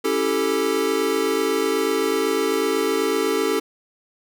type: chord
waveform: square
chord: A dominant seventh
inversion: first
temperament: equal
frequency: 277.2 / 329.6 / 392 / 440 Hz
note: C#4 / E4 / G4 / A4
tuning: 0 / 0 / 0 / 0 cents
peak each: -28 / -28 / -25 / -23 dBFS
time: 0.04-3.6 s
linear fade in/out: 10 ms
effects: none